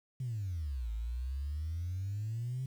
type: exponential two-way sweep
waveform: sine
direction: down then up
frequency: 133.5 to 53.8 to 133.5 Hz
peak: -33 dBFS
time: 0.2-2.66 s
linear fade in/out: 5 ms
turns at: 0.92 s
effects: tanh soft clip ceiling -30 dBFS + 10-bit